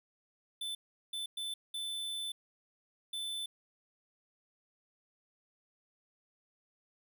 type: tone bursts at uneven times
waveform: square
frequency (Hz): 3520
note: A7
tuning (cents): 0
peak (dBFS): -37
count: 5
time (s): 0.61-0.75 / 1.13-1.26 / 1.37-1.54 / 1.74-2.32 / 3.13-3.46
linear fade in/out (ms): 5
effects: none